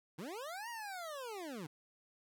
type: linear two-way sweep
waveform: 25% pulse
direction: up then down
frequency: 138.5 to 964 to 138.5 Hz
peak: -39 dBFS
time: 0.18-1.67 s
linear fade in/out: 10 ms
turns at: 0.69 s
effects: none